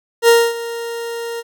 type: tone with ADSR envelope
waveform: 40% pulse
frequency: 465.9 Hz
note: A#4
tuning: 1 cent flat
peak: -5 dBFS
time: 0.22-1.43 s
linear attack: 62 ms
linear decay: 250 ms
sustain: -17 dB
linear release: 37 ms
effects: none